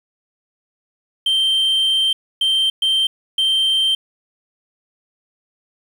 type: tone bursts at uneven times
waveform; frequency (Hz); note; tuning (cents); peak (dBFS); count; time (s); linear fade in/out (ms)
sine; 3136; G7; 0; -11; 4; 1.26-2.13 / 2.41-2.7 / 2.82-3.07 / 3.38-3.95; 5
effects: tanh soft clip ceiling -13 dBFS + 7-bit